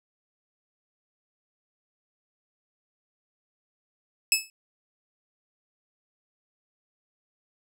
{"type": "tone with exponential decay", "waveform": "15% pulse", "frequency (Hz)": 2602, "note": "E7", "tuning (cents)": -23, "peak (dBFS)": -8, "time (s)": [4.32, 4.5], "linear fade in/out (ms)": 1, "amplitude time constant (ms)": 37, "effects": []}